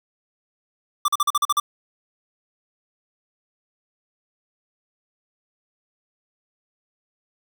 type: tone bursts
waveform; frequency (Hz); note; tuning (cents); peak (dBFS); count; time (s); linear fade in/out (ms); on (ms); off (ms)
square; 1174.7; D6; 0; -17; 8; 1.05-1.6; 5; 32; 42
effects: none